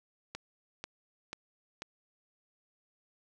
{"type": "click train", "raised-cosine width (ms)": 0.2, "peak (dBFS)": -22, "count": 4, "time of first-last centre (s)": [0.35, 1.821], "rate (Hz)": 2.04, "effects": []}